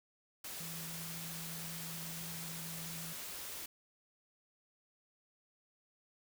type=tone in noise; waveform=sine; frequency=164.81 Hz; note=E3; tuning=in tune; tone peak=-47 dBFS; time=0.6-3.13 s; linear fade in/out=5 ms; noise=white; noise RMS=-45 dBFS; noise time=0.44-3.66 s; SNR=-5 dB; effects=none